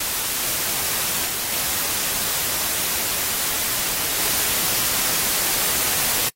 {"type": "noise with level steps", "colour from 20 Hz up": "white", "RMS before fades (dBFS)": [-23, -25, -23, -21], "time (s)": [0, 6.29], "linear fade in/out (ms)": 5, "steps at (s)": [1.25, 1.52, 4.19], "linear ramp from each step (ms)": 10, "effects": ["noise-tail reverb RT60 0.1 s tail -24 dB re dry", "AAC 48 kbps"]}